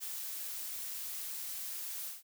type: noise with ADSR envelope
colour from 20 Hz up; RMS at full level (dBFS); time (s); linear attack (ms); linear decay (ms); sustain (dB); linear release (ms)
blue; -39; 0-2.23; 37; 8; -2; 160
effects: none